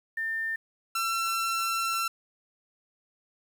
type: tone pair in turn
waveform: sine / sawtooth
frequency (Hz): 1800 / 1348.5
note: A6 / E6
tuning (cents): +39 / +39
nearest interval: perfect fourth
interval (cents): 500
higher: first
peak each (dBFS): -28 / -23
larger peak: second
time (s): 0.17-0.56 / 0.95-2.08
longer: second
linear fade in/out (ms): 5
effects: 9-bit